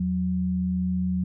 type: tone pair together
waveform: sine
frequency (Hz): 81.5 / 182.96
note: E2 / F#3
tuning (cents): -19 / -19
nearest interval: octave + major second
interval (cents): 1400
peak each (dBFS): -31 / -23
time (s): 0-1.24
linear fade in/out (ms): 5
effects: none